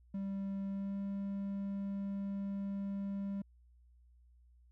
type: tone with pitch glide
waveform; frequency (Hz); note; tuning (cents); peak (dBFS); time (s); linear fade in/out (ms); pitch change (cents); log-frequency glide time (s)
triangle; 196 to 198.05; G3 to G3; 0 to +18; -34; 0.14-3.42; 5; +18; 0.68-0.98
effects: added 60 Hz sine -61 dBFS peak until 4.71 s